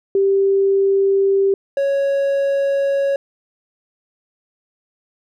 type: tone pair in turn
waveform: sine / triangle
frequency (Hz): 392 / 554.4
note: G4 / C#5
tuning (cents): 0 / 0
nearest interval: tritone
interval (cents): 600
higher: second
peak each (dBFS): -12 / -13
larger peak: first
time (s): 0.15-1.54 / 1.77-3.16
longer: neither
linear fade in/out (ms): 2
effects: none